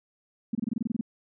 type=tone bursts; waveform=sine; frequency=226.2 Hz; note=A3; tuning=48 cents sharp; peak=-24 dBFS; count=11; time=0.53-1.011 s; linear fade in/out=5 ms; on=21 ms; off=25 ms; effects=none